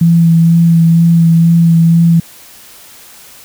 sine tone with vibrato, 166.8 Hz, E3, 21 cents sharp, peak -4 dBFS, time 0.01-2.2 s, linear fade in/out 5 ms, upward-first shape sine, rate 2.1 Hz, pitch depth 16 cents each way, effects white hiss -37 dBFS RMS until 3.44 s

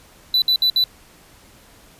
triangle tone bursts, 3981 Hz, B7, 13 cents sharp, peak -12 dBFS, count 4, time 0.34-0.84 s, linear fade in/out 2 ms, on 80 ms, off 60 ms, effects pink hiss -49 dBFS RMS until 1.99 s + resampled to 32000 Hz

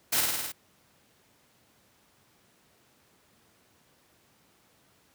white noise with echo, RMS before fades -26 dBFS, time 0.12-0.21 s, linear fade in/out 10 ms, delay 52 ms, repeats 6, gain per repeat -2 dB, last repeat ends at 0.522 s, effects pink hiss -64 dBFS RMS until 5.14 s + high-pass 100 Hz 12 dB/octave

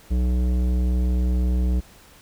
triangle tone with tanh clipping, 61.7 Hz, B1, 1 cent flat, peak -20 dBFS, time 0.1-1.81 s, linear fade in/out 20 ms, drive 18 dB, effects pink hiss -50 dBFS RMS until 2.21 s

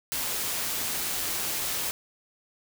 white noise with amplitude modulation, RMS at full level -29 dBFS, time 0.12-1.91 s, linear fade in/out 0 ms, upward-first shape sine, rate 170 Hz, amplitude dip 25%, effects none

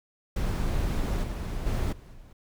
brown noise with level steps, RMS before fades -27 / -32 / -27 / -46 / -49 dBFS, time 0.36-2.33 s, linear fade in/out 5 ms, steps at 1.23 / 1.66 / 1.92 / 2.13 s, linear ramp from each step 10 ms, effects none

